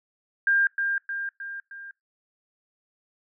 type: tone with echo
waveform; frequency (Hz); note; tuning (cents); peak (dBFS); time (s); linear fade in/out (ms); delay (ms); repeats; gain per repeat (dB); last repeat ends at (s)
sine; 1600; G6; +35; -18; 0.47-0.67; 2; 310; 4; -5; 1.91
effects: noise-tail reverb RT60 0.2 s tail -24 dB re dry